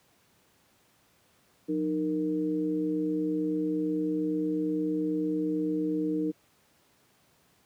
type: tone cluster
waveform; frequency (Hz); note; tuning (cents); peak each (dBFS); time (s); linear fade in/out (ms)
sine; 179.1 / 307.9 / 465.6; F3 / D#4 / A#4; +44 / -18 / -2; -36 / -27 / -34; 1.68-6.32; 20
effects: pink hiss -65 dBFS RMS until 7.65 s + high-pass 100 Hz 12 dB/octave